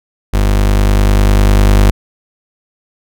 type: tone with level ramp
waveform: 35% pulse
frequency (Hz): 50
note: G1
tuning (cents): +35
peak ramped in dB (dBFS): -7 to -3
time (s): 0.33-1.91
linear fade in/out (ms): 10
effects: none